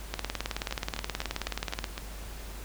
two click trains, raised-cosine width 0.2 ms, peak -17 / -13 dBFS, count 6 / 33, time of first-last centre 0.71-1.979 / 0.14-1.842 s, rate 3.94 / 18.8 Hz, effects added 50 Hz sine -40 dBFS peak until 2.64 s + pink hiss -46 dBFS RMS until 2.64 s

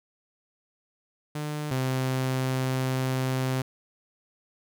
sawtooth tone pair in turn, 150 / 130.32 Hz, D3 / C3, +37 / -7 cents, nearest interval major second, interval 244 cents, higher first, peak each -26 / -21 dBFS, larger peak second, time 1.35-1.71 / 1.71-3.62 s, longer second, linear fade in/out 5 ms, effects none

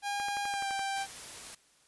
sawtooth tone with pitch glide, 810 to 785.6 Hz, G#5 to G5, -43 to +4 cents, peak -28 dBFS, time 0.02-1.07 s, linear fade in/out 50 ms, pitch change -53 cents, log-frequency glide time 0.46-0.7 s
click train, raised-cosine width 0.5 ms, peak -28 dBFS, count 8, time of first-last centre 0.2-0.793 s, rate 11.8 Hz
white noise, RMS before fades -45 dBFS, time 0.96-1.55 s, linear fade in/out 5 ms
effects white hiss -65 dBFS RMS until 1.87 s + resampled to 24000 Hz

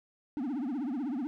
triangle tone with vibrato, 267.4 Hz, C4, 38 cents sharp, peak -29 dBFS, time 0.37-1.27 s, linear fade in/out 0 ms, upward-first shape triangle, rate 16 Hz, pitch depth 290 cents each way, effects none

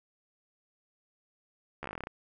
slowing click train, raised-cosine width 0.5 ms, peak -23 dBFS, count 12, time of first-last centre 1.83-2.071 s, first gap 13 ms, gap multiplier 1.1, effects none

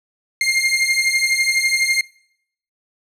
sawtooth beating tone pair, 2115 / 2127 Hz, C7 / C7, +18 / +28 cents, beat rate 12 Hz, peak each -14 / -16 dBFS, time 0.41-2.01 s, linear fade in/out 2 ms, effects noise-tail reverb RT60 0.7 s tail -23 dB re dry + low-pass 10000 Hz 12 dB/octave

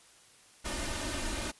pink noise with comb filter, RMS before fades -35 dBFS, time 0.64-1.52 s, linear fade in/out 20 ms, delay 3.3 ms, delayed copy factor +0.75, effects white hiss -59 dBFS RMS until 1.59 s + resampled to 24000 Hz

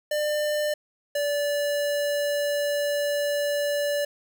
square tone pair in turn, 598 / 580 Hz, D5 / D5, +31 / -22 cents, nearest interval minor second, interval 53 cents, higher first, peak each -24 dBFS, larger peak neither, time 0.11-0.74 / 1.15-4.05 s, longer second, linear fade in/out 5 ms, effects 9-bit

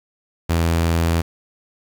sawtooth tone, 83.3 Hz, E2, 19 cents sharp, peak -12 dBFS, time 0.49-1.22 s, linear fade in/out 10 ms, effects 7-bit

